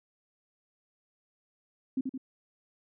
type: tone with echo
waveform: sine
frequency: 262.3 Hz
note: C4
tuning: 4 cents sharp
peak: -26 dBFS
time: 1.97-2.01 s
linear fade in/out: 5 ms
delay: 84 ms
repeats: 2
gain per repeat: -4 dB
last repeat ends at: 2.178 s
effects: none